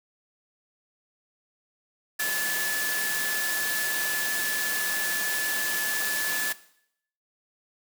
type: tone in noise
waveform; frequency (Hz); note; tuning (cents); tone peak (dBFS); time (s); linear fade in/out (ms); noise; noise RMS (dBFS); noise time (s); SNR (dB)
sine; 1728; A6; -32; -27; 2.19-6.53; 10; white; -30; 2.19-6.53; 0
effects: noise-tail reverb RT60 0.7 s tail -17 dB re dry + high-pass 200 Hz 12 dB/octave